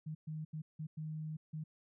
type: tone bursts at uneven times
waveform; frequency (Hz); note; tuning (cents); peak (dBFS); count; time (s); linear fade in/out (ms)
sine; 155.56; D#3; 0; -39; 6; 0.06-0.15 / 0.27-0.45 / 0.53-0.62 / 0.79-0.87 / 0.97-1.37 / 1.53-1.64; 10
effects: none